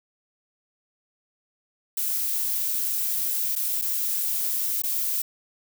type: noise with dropouts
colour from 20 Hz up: violet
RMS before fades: -26 dBFS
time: 1.97-5.22 s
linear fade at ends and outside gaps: 5 ms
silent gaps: 3.554-3.561 / 3.815-3.82 / 4.821-4.836 s
effects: none